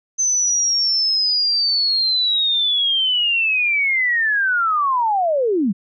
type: linear sweep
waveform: sine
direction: down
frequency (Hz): 6180 to 174.61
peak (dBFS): -15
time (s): 0.18-5.73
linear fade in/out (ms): 20
effects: none